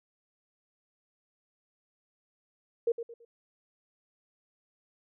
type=tone with echo; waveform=sine; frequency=466.2 Hz; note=A#4; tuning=in tune; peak=-23 dBFS; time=2.87-2.92 s; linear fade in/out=5 ms; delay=110 ms; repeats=3; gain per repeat=-10 dB; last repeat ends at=3.25 s; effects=none